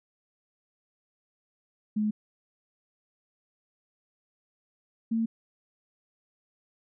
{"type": "tone pair in turn", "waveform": "sine", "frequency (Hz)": [212.4, 226.3], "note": ["G#3", "A3"], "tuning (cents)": [39, 49], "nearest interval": "minor second", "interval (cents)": 110, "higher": "second", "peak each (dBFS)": -24, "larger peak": "neither", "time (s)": [[1.96, 2.11], [5.11, 5.26]], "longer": "neither", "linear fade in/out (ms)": 10, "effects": []}